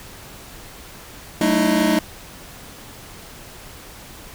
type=tone cluster; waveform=square; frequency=189.2 / 221.1 / 301.3 / 326.1 / 623 Hz; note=F#3 / A3 / D4 / E4 / D#5; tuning=+39 / +9 / +44 / -19 / +2 cents; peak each=-25 / -22 / -21 / -23 / -24 dBFS; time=1.41-1.99 s; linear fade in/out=2 ms; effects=pink hiss -40 dBFS RMS until 4.34 s